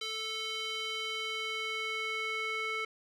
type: tone with band-pass filter sweep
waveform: square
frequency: 440 Hz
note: A4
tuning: in tune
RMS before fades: -36 dBFS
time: 0.01-2.85 s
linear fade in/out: 5 ms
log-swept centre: 3600 to 2000 Hz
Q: 2.3
effects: none